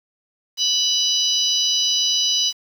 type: harmonic tone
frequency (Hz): 987.8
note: B5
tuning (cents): 0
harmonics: 3 / 4 / 5 / 6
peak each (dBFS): -21 / -22 / -23 / -24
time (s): 0.57-2.53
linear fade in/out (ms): 50
effects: 7-bit